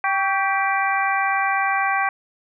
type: harmonic tone with a mistuned harmonic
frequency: 392 Hz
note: G4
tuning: in tune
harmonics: 2 / 3 / 4 / 5 / 6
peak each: -22 / -24 / -25 / -26 / -27 dBFS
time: 0.04-2.09 s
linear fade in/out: 2 ms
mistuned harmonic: 3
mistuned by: -62 cents
effects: none